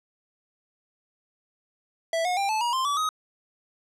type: tone with pitch steps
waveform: square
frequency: 659.3 / 723.1 / 793.2 / 870 / 954.2 / 1046.6 / 1147.9 / 1259.1 Hz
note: E5 / F#5 / G5 / A5 / A#5 / C6 / D6 / D#6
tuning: 0 / -40 / +20 / -20 / +40 / 0 / -40 / +20 cents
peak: -24 dBFS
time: 2.13-3.09 s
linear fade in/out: 2 ms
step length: 120 ms
effects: low-pass 9000 Hz 12 dB/octave